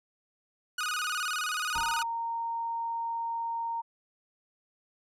sawtooth tone with vibrato, 1349 Hz, E6, 40 cents sharp, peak -26 dBFS, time 0.78-2.03 s, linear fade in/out 5 ms, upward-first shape square, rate 19 Hz, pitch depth 140 cents each way
sine tone, 924 Hz, A#5, 16 cents flat, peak -30 dBFS, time 1.74-3.82 s, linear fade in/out 20 ms
brown noise with exponential decay, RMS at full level -40 dBFS, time 1.75-2.16 s, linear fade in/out 5 ms, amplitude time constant 87 ms
effects low-pass 12000 Hz 12 dB/octave

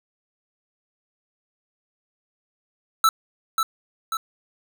square tone with echo, 1318.5 Hz, E6, in tune, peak -14 dBFS, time 3.04-3.09 s, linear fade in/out 2 ms, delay 540 ms, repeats 2, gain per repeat -5 dB, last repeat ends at 4.17 s, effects none

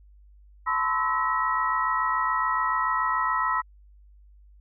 sine tone cluster, 880 / 1013 / 1080 / 1303 / 1911 Hz, A5 / B5 / C#6 / E6 / A#6, 0 / +44 / -45 / -20 / +43 cents, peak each -35 / -26 / -34 / -26 / -31 dBFS, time 0.66-3.62 s, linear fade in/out 20 ms, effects added 50 Hz sine -50 dBFS peak until 4.6 s

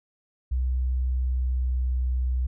sine tone with pitch glide, 63.4 to 62.89 Hz, B1 to B1, +46 to +32 cents, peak -22 dBFS, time 0.51-2.47 s, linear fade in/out 10 ms, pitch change -14 cents, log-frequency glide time 1.11-2.01 s, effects none

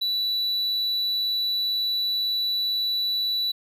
triangle tone, 3951 Hz, B7, in tune, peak -21 dBFS, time 0.01-3.52 s, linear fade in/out 10 ms, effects none

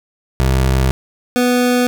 25% pulse tone pair in turn, 65.41 / 247 Hz, C2 / B3, 0 / 0 cents, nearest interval octave + major seventh, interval 2300 cents, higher second, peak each -8 dBFS, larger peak neither, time 0.4-0.91 / 1.36-1.87 s, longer neither, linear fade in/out 0 ms, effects none

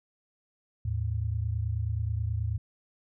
sine tone pair together, 79 / 108.35 Hz, D#2 / A2, +27 / -26 cents, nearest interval perfect fourth, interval 547 cents, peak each -31 / -29 dBFS, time 0.85-2.58 s, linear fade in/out 5 ms, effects none

